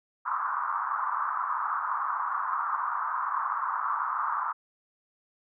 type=band-pass noise; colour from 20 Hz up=pink; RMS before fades=-30 dBFS; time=0.25-4.53 s; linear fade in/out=20 ms; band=1000 to 1300 Hz; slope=48 dB/octave; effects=none